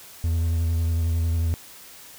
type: tone with vibrato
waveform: triangle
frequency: 82.9 Hz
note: E2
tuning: 10 cents sharp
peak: -18 dBFS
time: 0.24-1.54 s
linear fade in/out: 0 ms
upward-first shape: triangle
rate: 11 Hz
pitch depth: 33 cents each way
effects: white hiss -45 dBFS RMS until 2.18 s

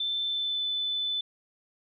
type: tone with pitch glide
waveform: sine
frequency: 3540 to 3507 Hz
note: A7 to A7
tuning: +10 to -6 cents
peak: -27 dBFS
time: 0-1.21 s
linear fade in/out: 5 ms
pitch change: -16 cents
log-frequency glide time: 0.25-0.65 s
effects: none

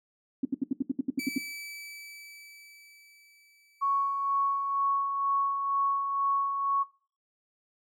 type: tone bursts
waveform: sine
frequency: 268.2 Hz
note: C4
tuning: 43 cents sharp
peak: -23 dBFS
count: 11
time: 0.43-1.382 s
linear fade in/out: 5 ms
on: 22 ms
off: 71 ms
type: tone with exponential decay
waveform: sawtooth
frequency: 2306 Hz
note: D7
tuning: 32 cents flat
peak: -31 dBFS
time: 1.19-4.87 s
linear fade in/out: 5 ms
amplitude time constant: 800 ms
type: tone with tremolo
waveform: sine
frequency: 1108.7 Hz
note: C#6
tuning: in tune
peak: -23 dBFS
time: 3.81-6.84 s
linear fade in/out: 20 ms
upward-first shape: sine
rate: 2.1 Hz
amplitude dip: 45%
effects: noise-tail reverb RT60 0.4 s tail -20 dB re dry

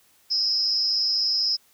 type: tone with amplitude modulation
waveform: sine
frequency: 5140 Hz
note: E8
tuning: 45 cents flat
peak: -16 dBFS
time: 0.3-1.57 s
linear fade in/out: 20 ms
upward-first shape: sine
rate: 276 Hz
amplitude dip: 100%
effects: white hiss -60 dBFS RMS until 1.73 s

